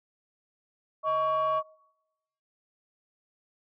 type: tone pair together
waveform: sine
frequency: 629.1 / 1121 Hz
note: D#5 / C#6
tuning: +19 / +19 cents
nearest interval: minor seventh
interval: 1000 cents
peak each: -27 / -24 dBFS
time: 1.03-1.63 s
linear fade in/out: 50 ms
effects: noise-tail reverb RT60 0.9 s tail -24 dB re dry + tanh soft clip ceiling -20 dBFS